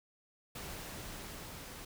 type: noise with level ramp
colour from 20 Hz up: pink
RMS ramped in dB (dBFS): -44 to -48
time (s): 0.55-1.85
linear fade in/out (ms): 5
effects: none

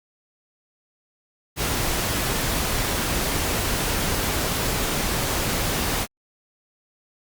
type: noise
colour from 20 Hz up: pink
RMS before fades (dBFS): -24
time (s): 1.56-6.07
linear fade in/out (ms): 50
effects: Opus 48 kbps

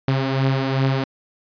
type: beating tone pair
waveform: sawtooth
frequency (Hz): 133.4 / 136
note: C3 / C#3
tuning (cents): +34 / -33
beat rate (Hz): 2.6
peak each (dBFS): -15 / -20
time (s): 0.08-1.04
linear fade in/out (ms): 2
effects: resampled to 11025 Hz

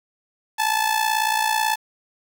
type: tone with amplitude modulation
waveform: sawtooth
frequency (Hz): 871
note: A5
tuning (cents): -18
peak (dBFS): -12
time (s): 0.58-1.76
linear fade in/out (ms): 20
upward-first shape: sine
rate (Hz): 58.2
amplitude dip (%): 70
effects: 7-bit

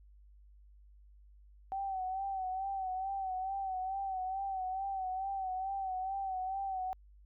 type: tone with vibrato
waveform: sine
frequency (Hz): 764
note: G5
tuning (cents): -45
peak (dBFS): -34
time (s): 1.72-6.93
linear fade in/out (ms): 0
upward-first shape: sine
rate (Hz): 2.3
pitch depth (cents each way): 52
effects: added 50 Hz sine -56 dBFS peak until 7.25 s

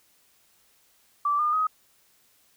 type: tone with pitch steps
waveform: sine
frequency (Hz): 1164 / 1211.3 / 1260.6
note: D6 / D#6 / D#6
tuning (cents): -16 / -47 / +22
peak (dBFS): -21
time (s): 1.25-1.67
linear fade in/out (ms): 5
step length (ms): 140
effects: white hiss -63 dBFS RMS until 2.56 s

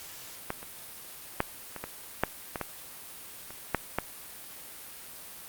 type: clicks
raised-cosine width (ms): 0.5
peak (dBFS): -15 / -27 / -9 / -22 / -19 / -8 / -17 / -16 / -27 / -9 / -11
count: 11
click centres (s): 0.504 / 0.629 / 1.404 / 1.763 / 1.84 / 2.236 / 2.558 / 2.613 / 3.506 / 3.747 / 3.986
effects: white hiss -45 dBFS RMS until 5.48 s + Opus 48 kbps

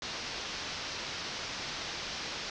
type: low-pass noise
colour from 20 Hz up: white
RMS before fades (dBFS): -39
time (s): 0.02-2.5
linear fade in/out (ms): 2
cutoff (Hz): 5800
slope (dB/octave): 48
effects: none

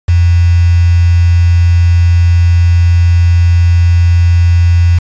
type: tone with quantisation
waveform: sine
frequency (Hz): 86.4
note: F2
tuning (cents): -18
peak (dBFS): -4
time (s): 0.08-4.99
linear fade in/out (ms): 10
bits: 4
effects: resampled to 16000 Hz

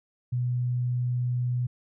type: tone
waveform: sine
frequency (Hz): 123.47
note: B2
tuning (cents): 0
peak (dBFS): -24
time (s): 0.32-1.67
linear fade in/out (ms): 10
effects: none

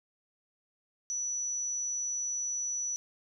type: tone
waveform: sine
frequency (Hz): 5920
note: F#8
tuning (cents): 0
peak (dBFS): -31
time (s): 1.1-2.96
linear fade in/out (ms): 0
effects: none

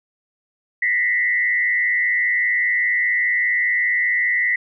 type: tone with frequency modulation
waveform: sine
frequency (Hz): 1975.5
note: B6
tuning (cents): 0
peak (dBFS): -16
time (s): 0.82-4.56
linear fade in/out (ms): 5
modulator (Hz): 105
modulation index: 0.88
effects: none

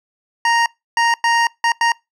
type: tone bursts at uneven times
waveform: 25% pulse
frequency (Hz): 932.3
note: A#5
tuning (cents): 0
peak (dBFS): -9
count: 5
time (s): 0.45-0.66 / 0.97-1.14 / 1.24-1.47 / 1.64-1.72 / 1.81-1.92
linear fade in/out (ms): 2
effects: noise-tail reverb RT60 0.2 s tail -24 dB re dry + low-pass 6000 Hz 12 dB/octave

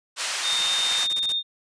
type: band-pass noise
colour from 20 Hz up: white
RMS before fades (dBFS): -28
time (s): 0.16-1.08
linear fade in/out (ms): 50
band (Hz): 820 to 6600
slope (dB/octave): 12
type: tone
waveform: sine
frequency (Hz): 3657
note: A#7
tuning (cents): -34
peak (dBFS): -22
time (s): 0.42-1.43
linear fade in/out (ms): 50
type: noise bursts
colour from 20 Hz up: white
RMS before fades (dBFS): -34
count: 13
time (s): 0.52-1.324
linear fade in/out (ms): 5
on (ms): 36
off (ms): 28
effects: resampled to 22050 Hz

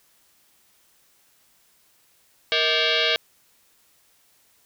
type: tone with frequency modulation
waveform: sine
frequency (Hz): 468.5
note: A#4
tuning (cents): +9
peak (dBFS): -18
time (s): 2.52-3.16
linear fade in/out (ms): 0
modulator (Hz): 553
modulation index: 7
effects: white hiss -61 dBFS RMS until 4.65 s

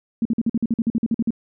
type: tone bursts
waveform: sine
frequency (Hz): 228.5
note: A#3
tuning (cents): -34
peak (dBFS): -16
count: 14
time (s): 0.22-1.306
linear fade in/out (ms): 2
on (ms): 33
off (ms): 48
effects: none

